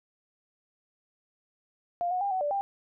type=tone with pitch steps; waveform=sine; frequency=699 / 731 / 801 / 749 / 585 / 794 Hz; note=F5 / F#5 / G5 / F#5 / D5 / G5; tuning=+1 / -21 / +37 / +21 / -7 / +22 cents; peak=-26 dBFS; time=2.01-2.61 s; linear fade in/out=0 ms; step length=100 ms; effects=none